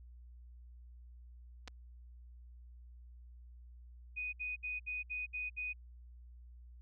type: clicks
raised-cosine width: 0.2 ms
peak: -30 dBFS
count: 2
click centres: 1.676 / 1.68 s
type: tone bursts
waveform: sine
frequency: 2489 Hz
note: D#7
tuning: in tune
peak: -37 dBFS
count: 7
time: 4.16-5.734 s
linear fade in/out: 20 ms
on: 170 ms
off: 64 ms
effects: added 60 Hz sine -52 dBFS peak until 6.81 s